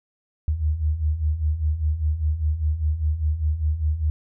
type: beating tone pair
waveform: sine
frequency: 73.6 / 78.6 Hz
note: D2 / D#2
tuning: +4 / +18 cents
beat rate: 5 Hz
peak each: -26 / -21 dBFS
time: 0.48-4.1 s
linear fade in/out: 0 ms
effects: none